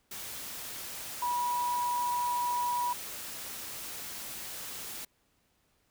sine tone in noise, 973 Hz, B5, 26 cents flat, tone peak -28 dBFS, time 1.22-2.93 s, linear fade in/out 5 ms, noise white, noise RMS -41 dBFS, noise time 0.11-5.05 s, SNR +10 dB, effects pink hiss -72 dBFS RMS until 5.9 s

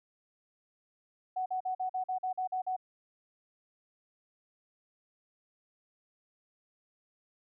sine tone bursts, 744 Hz, F#5, 9 cents sharp, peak -30 dBFS, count 10, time 1.36-2.765 s, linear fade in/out 10 ms, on 100 ms, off 45 ms, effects none

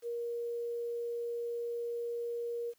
sine tone with quantisation, 472 Hz, A#4, 22 cents sharp, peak -34 dBFS, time 0.02-2.74 s, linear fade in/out 50 ms, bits 10, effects white hiss -72 dBFS RMS until 2.78 s

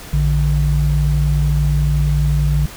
sine tone pair together, 58.16 / 146.83 Hz, A#1 / D3, -3 / 0 cents, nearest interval octave + major third, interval 1603 cents, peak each -15 dBFS, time 0.13-2.66 s, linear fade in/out 5 ms, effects pink hiss -35 dBFS RMS until 2.76 s

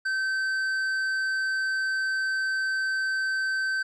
sine tone with tanh clipping, 1545 Hz, G6, 26 cents flat, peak -26 dBFS, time 0.05-3.83 s, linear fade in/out 10 ms, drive 8 dB, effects none

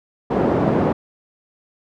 pink band-pass noise, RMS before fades -18 dBFS, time 0.3-0.93 s, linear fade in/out 10 ms, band 170 to 680 Hz, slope 12 dB/octave, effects none

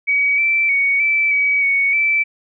sine tone with pitch steps, 2265 / 2333 / 2235 / 2321 / 2272 / 2227 / 2323 Hz, C#7 / D7 / C#7 / D7 / C#7 / C#7 / D7, +37 / -12 / +14 / -21 / +42 / +7 / -20 cents, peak -13 dBFS, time 0.07-2.24 s, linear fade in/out 20 ms, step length 310 ms, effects none

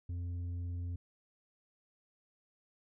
sine tone with tanh clipping, 87.7 Hz, F2, 8 cents sharp, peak -37 dBFS, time 0.09-0.96 s, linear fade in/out 5 ms, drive 5 dB, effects none

